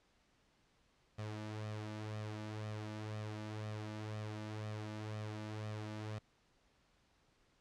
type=tone with flanger; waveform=sawtooth; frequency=107.1 Hz; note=A2; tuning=46 cents flat; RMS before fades=-44 dBFS; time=1.18-6.19 s; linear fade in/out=10 ms; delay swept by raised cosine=1.6 to 3.4 ms; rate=2 Hz; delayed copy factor=+0.55; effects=pink hiss -73 dBFS RMS until 7.6 s + low-pass 6000 Hz 12 dB/octave